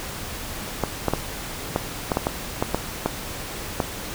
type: clicks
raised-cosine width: 1 ms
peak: -6 dBFS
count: 11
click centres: 0.837 / 1.083 / 1.136 / 1.761 / 2.118 / 2.171 / 2.269 / 2.625 / 2.746 / 3.06 / 3.802 s
effects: pink hiss -33 dBFS RMS until 4.14 s